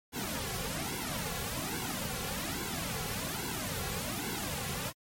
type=noise with flanger; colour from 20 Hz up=pink; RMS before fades=-36 dBFS; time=0.12-4.93 s; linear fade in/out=50 ms; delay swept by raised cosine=1.6 to 3.3 ms; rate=1.2 Hz; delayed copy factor=-1; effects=MP3 64 kbps